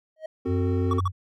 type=tone with exponential growth; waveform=triangle; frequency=630 Hz; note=D#5; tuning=21 cents sharp; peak=-26 dBFS; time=0.16-0.26 s; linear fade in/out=5 ms; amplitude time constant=20 ms
type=chord; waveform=triangle; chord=F# diminished; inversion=second; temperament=equal with one note detuned; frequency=261.6 / 370 / 451.6 Hz; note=C4 / F#4 / A4; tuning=0 / 0 / +45 cents; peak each=-26 / -28 / -30 dBFS; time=0.45-1 s; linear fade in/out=10 ms
type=tone; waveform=sine; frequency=92.5 Hz; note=F#2; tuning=in tune; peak=-23 dBFS; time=0.46-1.12 s; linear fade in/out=50 ms
type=tone bursts; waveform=triangle; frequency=1135 Hz; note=C#6; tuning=41 cents sharp; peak=-22 dBFS; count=3; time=0.91-1.078 s; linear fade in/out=2 ms; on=24 ms; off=48 ms
effects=none